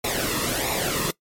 pink noise with flanger, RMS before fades -25 dBFS, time 0.04-1.11 s, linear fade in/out 5 ms, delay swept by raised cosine 0.64 to 1.33 ms, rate 1.5 Hz, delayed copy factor -0.7, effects noise-tail reverb RT60 0.1 s tail -20 dB re dry + MP3 64 kbps

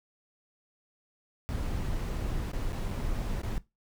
brown noise with dropouts, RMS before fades -32 dBFS, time 1.49-3.58 s, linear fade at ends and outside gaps 0 ms, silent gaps 2.516-2.533 / 2.722-2.73 / 2.907-2.911 / 3.416-3.433 s, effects noise-tail reverb RT60 0.2 s tail -18 dB re dry

